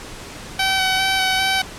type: tone with vibrato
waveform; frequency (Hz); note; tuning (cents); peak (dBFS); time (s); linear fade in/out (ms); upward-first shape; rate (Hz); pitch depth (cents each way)
10% pulse; 762; G5; -49; -8; 0.59-1.62; 5; square; 2.5; 13
effects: pink hiss -35 dBFS RMS until 1.78 s + low-pass 9000 Hz 12 dB/octave